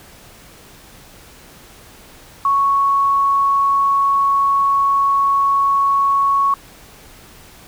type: tone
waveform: sine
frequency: 1108.7 Hz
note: C#6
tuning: in tune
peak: -12 dBFS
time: 2.45-6.54 s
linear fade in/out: 2 ms
effects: pink hiss -43 dBFS RMS until 7.67 s